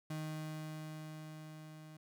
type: tone with level ramp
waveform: 35% pulse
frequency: 155.56 Hz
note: D#3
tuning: in tune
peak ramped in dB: -37 to -50 dBFS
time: 0.1-1.97 s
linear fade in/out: 5 ms
effects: none